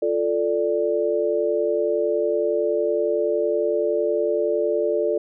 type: chord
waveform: sine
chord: D minor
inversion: first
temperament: equal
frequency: 349.2 / 440 / 587.3 Hz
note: F4 / A4 / D5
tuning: 0 / 0 / 0 cents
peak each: -25 / -22 / -23 dBFS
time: 0.02-5.18 s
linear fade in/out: 5 ms
effects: none